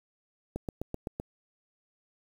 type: click train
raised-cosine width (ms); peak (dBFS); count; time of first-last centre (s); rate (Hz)
2; -20; 6; 0.56-1.199; 7.82
effects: 8-bit